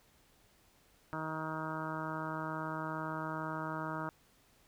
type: harmonic tone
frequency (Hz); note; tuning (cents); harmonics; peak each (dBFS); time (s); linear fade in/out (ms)
157.8; D#3; +25; 1 / 2 / 3 / 4 / 5 / 6 / 7 / 8 / 9 / 10; -43 / -43 / -51 / -45 / -52 / -43 / -48 / -44 / -46 / -51; 1.13-4.09; 0
effects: pink hiss -67 dBFS RMS until 4.67 s